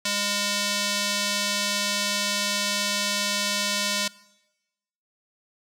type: tone with band-pass filter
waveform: square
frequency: 203.8 Hz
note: G#3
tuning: 32 cents flat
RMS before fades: -26 dBFS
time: 0.05-4.08 s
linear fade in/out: 5 ms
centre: 5000 Hz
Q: 0.94
effects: noise-tail reverb RT60 1.0 s tail -21 dB re dry